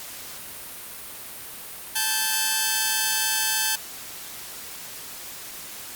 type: tone pair together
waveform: 5% pulse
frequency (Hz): 873.7 / 1564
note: A5 / G6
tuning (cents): -12 / -4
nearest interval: minor seventh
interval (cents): 1008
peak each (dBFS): -13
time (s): 1.95-3.76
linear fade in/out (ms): 10
effects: white hiss -38 dBFS RMS until 5.95 s + Opus 48 kbps